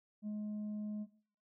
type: tone with tanh clipping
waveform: sine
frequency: 210.5 Hz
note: G#3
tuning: 24 cents sharp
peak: -38 dBFS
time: 0.22-1.07 s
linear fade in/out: 50 ms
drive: 2 dB
effects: noise-tail reverb RT60 0.5 s tail -18 dB re dry